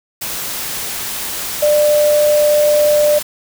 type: tone in noise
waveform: sine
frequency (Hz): 595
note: D5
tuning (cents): +22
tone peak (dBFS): -9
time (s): 1.62-3.19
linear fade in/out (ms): 10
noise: white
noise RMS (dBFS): -23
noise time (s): 0.21-3.23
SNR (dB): +11
effects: none